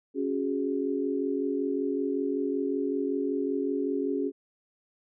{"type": "chord", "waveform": "sine", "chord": "C# suspended fourth", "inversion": "none", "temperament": "equal", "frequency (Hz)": [277.2, 370, 415.3], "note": ["C#4", "F#4", "G#4"], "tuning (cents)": [0, 0, 0], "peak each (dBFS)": [-29, -32, -31], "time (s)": [0.14, 4.32], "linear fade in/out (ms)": 50, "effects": []}